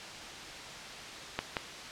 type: clicks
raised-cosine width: 0.3 ms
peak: -14 dBFS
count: 2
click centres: 1.39 / 1.568 s
effects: white hiss -43 dBFS RMS until 1.91 s + low-pass 5000 Hz 12 dB/octave